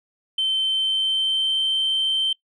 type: tone with pitch glide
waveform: sine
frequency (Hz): 3093 to 3113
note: G7 to G7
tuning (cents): -24 to -13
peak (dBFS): -17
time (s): 0.38-2.33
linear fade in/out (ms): 5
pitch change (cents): +11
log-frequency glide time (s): 0.63-1.55
effects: noise-tail reverb RT60 0.1 s tail -22 dB re dry + tanh soft clip ceiling -16 dBFS